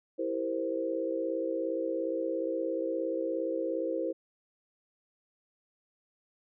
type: chord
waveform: sine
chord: C dominant seventh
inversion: first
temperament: equal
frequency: 329.6 / 392 / 466.2 / 523.3 Hz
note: E4 / G4 / Bb4 / C5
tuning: 0 / 0 / 0 / 0 cents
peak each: -34 / -39 / -36 / -33 dBFS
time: 0.18-4.13 s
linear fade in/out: 20 ms
effects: none